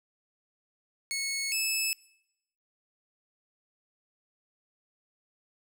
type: tone pair in turn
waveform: 15% pulse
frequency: 2195 / 2610 Hz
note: C#7 / E7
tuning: -18 / -18 cents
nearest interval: minor third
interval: 300 cents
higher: second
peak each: -24 / -20 dBFS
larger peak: second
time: 1.11-1.52 / 1.52-1.93 s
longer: neither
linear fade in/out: 0 ms
effects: noise-tail reverb RT60 0.8 s tail -23 dB re dry